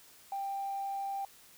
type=tone with tanh clipping; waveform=triangle; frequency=789 Hz; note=G5; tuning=11 cents sharp; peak=-33 dBFS; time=0.32-1.25 s; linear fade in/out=2 ms; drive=1 dB; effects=white hiss -58 dBFS RMS until 1.57 s